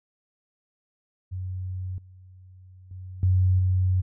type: tone with level steps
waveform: sine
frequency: 92.5 Hz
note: F#2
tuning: in tune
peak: -29 / -46 / -36 / -17 / -19 dBFS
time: 1.31-4.02 s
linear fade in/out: 20 ms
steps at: 1.98 / 2.91 / 3.23 / 3.59 s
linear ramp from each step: 2 ms
effects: none